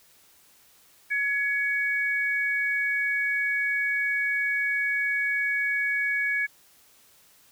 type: tone pair together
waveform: sine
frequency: 1683 / 2240 Hz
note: G#6 / C#7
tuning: +23 / +18 cents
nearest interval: perfect fourth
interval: 495 cents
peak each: -26 dBFS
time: 1.1-6.47 s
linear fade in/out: 20 ms
effects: white hiss -58 dBFS RMS until 7.51 s